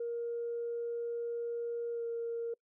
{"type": "tone with pitch glide", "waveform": "sine", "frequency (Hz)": [470.2, 465.1], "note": ["A#4", "A#4"], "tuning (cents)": [15, -4], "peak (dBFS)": -33, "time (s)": [0, 2.54], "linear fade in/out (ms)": 5, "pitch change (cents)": -19, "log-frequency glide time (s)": [1.92, 2.04], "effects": ["noise-tail reverb RT60 0.1 s tail -26 dB re dry", "tanh soft clip ceiling -29 dBFS"]}